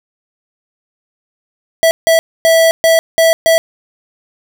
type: tone bursts at uneven times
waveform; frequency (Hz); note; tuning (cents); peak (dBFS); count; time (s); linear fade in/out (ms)
square; 655; E5; -11; -7; 6; 1.83-1.91 / 2.07-2.19 / 2.45-2.71 / 2.84-2.99 / 3.18-3.33 / 3.46-3.58; 0
effects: none